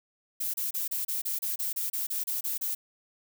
violet noise bursts, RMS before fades -31 dBFS, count 14, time 0.4-2.75 s, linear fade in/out 10 ms, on 140 ms, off 30 ms, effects none

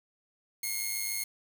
5% pulse tone with amplitude modulation, 2156 Hz, C#7, 49 cents flat, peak -19 dBFS, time 0.63-1.24 s, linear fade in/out 5 ms, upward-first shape sine, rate 107 Hz, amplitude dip 45%, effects 8-bit

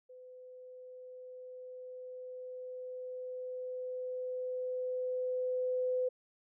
sine tone with level ramp, 506 Hz, B4, 42 cents sharp, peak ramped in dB -50 to -29 dBFS, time 0.09-6.09 s, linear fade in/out 10 ms, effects none

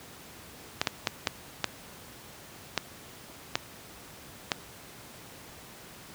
clicks, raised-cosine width 0.2 ms, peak -7 dBFS, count 8, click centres 0.815 / 0.872 / 1.072 / 1.272 / 1.643 / 2.777 / 3.555 / 4.518 s, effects pink hiss -48 dBFS RMS until 6.14 s + high-pass 80 Hz 12 dB/octave

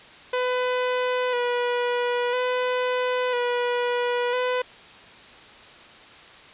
sawtooth tone with vibrato, 493.9 Hz, B4, in tune, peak -18 dBFS, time 0.33-4.62 s, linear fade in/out 5 ms, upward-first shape square, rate 0.5 Hz, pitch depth 25 cents each way, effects white hiss -46 dBFS RMS until 6.53 s + resampled to 8000 Hz

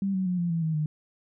sine tone with pitch steps, 196 / 188.02 / 180.36 / 173.01 / 165.96 / 159.2 / 152.72 Hz, G3 / F#3 / F#3 / F3 / E3 / D#3 / D#3, 0 / +28 / -44 / -16 / +12 / +40 / -32 cents, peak -24 dBFS, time 0.02-0.86 s, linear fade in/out 2 ms, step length 120 ms, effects none

